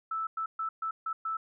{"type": "tone bursts at uneven times", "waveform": "sine", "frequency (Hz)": 1316, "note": "E6", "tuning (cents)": -3, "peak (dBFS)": -30, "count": 6, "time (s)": [[0.11, 0.27], [0.37, 0.46], [0.59, 0.69], [0.82, 0.91], [1.06, 1.13], [1.25, 1.37]], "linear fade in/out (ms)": 5, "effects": []}